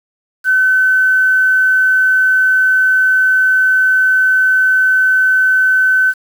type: tone with quantisation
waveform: sine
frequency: 1520 Hz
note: F#6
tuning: 46 cents sharp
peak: -8 dBFS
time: 0.44-6.14 s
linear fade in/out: 50 ms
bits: 6
effects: none